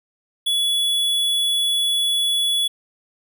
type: tone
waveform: square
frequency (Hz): 3400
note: G#7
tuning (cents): +40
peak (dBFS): -18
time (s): 0.46-2.68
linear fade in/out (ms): 10
effects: none